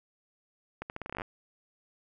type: accelerating click train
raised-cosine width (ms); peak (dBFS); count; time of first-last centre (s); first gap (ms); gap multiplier
0.5; -22; 13; 0.82-1.218; 79; 0.82
effects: none